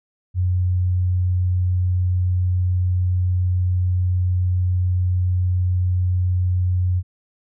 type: tone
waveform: sine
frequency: 90.7 Hz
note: F#2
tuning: 34 cents flat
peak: -16 dBFS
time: 0.34-7.03 s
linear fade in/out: 50 ms
effects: none